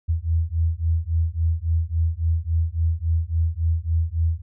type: beating tone pair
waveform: sine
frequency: 80.5 / 84.1 Hz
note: E2 / E2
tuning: -41 / +35 cents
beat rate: 3.6 Hz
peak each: -22 dBFS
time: 0.08-4.42 s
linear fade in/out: 20 ms
effects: none